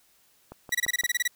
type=click train; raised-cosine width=1 ms; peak=-27 dBFS; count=4; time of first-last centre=0.52-1.036 s; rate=5.81 Hz
type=tone bursts; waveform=sawtooth; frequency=1942 Hz; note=B6; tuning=30 cents flat; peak=-19 dBFS; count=11; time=0.72-1.278 s; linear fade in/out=5 ms; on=28 ms; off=25 ms
effects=white hiss -63 dBFS RMS until 1.35 s